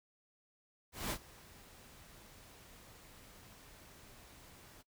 pink noise with ADSR envelope, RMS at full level -37 dBFS, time 0.92-4.83 s, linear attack 190 ms, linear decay 69 ms, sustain -21 dB, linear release 23 ms, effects noise-tail reverb RT60 0.1 s tail -19 dB re dry

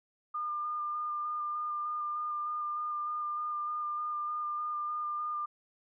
sine tone with vibrato, 1206 Hz, D6, 46 cents sharp, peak -32 dBFS, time 0.34-5.46 s, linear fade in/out 10 ms, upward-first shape square, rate 3.3 Hz, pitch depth 11 cents each way, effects none

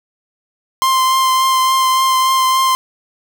45% pulse tone with vibrato, 1046.5 Hz, C6, in tune, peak -11 dBFS, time 0.82-2.75 s, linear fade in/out 0 ms, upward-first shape triangle, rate 3.5 Hz, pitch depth 16 cents each way, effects none

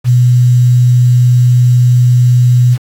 sine tone with quantisation, 123.4 Hz, B2, 1 cent flat, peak -4 dBFS, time 0.04-2.78 s, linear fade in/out 50 ms, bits 5, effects AAC 64 kbps

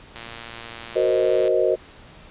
click train, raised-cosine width 0.2 ms, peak -18 dBFS, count 154, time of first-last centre 0.16-1.479 s, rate 116 Hz
sine chord, C half-diminished seventh, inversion second, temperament equal, 370 / 466.2 / 523.3 / 622.3 Hz, Gb4 / Bb4 / C5 / Eb5, 0 / 0 / 0 / 0 cents, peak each -22 dBFS, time 0.95-1.76 s, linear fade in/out 20 ms
effects pink hiss -46 dBFS RMS until 2.3 s + resampled to 8000 Hz

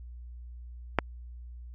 clicks, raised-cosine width 0.5 ms, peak -6 / -26 dBFS, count 2, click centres 0.987 / 0.99 s, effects added 60 Hz sine -41 dBFS peak until 1.74 s + MP3 48 kbps

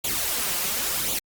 white noise with flanger, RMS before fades -26 dBFS, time 0.04-1.19 s, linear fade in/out 5 ms, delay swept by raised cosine 0.28 to 5.68 ms, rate 0.93 Hz, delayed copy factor +0.7, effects Opus 48 kbps

